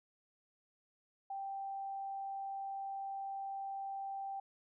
sine tone, 784 Hz, G5, in tune, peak -39 dBFS, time 1.3-4.4 s, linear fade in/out 5 ms, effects none

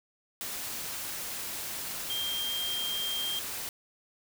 sine tone in noise, 3193 Hz, G7, 31 cents sharp, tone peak -31 dBFS, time 2.1-3.39 s, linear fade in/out 0 ms, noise white, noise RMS -37 dBFS, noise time 0.41-3.69 s, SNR +3 dB, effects none

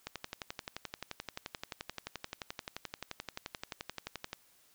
click train, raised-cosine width 0.2 ms, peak -21 dBFS, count 50, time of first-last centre 0.07-4.331 s, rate 11.5 Hz, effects white hiss -66 dBFS RMS until 4.74 s

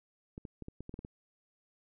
clicks, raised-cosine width 3 ms, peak -30 dBFS, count 9, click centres 0.379 / 0.452 / 0.623 / 0.684 / 0.806 / 0.894 / 0.941 / 0.991 / 1.049 s, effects none

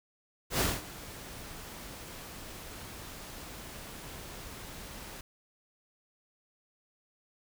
pink noise with ADSR envelope, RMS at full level -27 dBFS, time 0.5-5.21 s, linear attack 92 ms, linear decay 220 ms, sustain -18 dB, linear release 3 ms, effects none

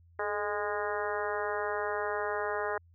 harmonic tone with a mistuned harmonic, 206.1 Hz, G#3, 13 cents flat, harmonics 2 / 3 / 4 / 5 / 6 / 7 / 8 / 9, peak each -35 / -37 / -38 / -39 / -40 / -40 / -41 / -42 dBFS, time 0.19-2.78 s, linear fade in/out 5 ms, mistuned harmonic 2, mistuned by +47 cents, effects added 85 Hz sine -57 dBFS peak until 2.94 s

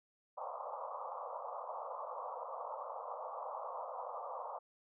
white band-pass noise, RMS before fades -44 dBFS, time 0.37-4.59 s, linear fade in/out 10 ms, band 490 to 1200 Hz, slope 96 dB/octave, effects none

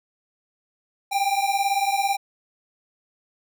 square beating tone pair, 784 / 802 Hz, G5 / G5, 0 / +39 cents, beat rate 18 Hz, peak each -24 dBFS, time 1.11-2.17 s, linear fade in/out 20 ms, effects none

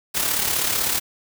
white noise with amplitude modulation, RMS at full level -20 dBFS, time 0.14-1 s, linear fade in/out 20 ms, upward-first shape sine, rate 35.9 Hz, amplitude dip 50%, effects none

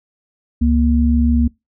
sine tone pair together, 70.2 / 236.8 Hz, C#2 / A#3, +22 / +27 cents, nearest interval octave + major sixth, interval 2105 cents, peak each -14 dBFS, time 0.61-1.48 s, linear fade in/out 10 ms, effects noise-tail reverb RT60 0.2 s tail -23 dB re dry

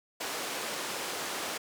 pink band-pass noise, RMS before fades -36 dBFS, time 0.2-1.58 s, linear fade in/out 10 ms, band 400 to 11000 Hz, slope 12 dB/octave, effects none

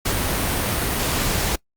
pink noise, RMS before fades -22 dBFS, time 0.05-1.56 s, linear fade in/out 10 ms, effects noise-tail reverb RT60 0.1 s tail -23 dB re dry + Opus 48 kbps

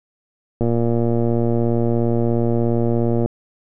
click train, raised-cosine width 2 ms, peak -7 dBFS, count 311, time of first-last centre 0.61-3.26 s, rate 117 Hz, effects none

